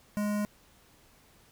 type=tone with notch filter; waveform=square; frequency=207.7 Hz; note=G#3; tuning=in tune; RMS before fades=-30 dBFS; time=0.17-0.45 s; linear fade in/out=0 ms; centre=3600 Hz; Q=0.96; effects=pink hiss -61 dBFS RMS until 1.51 s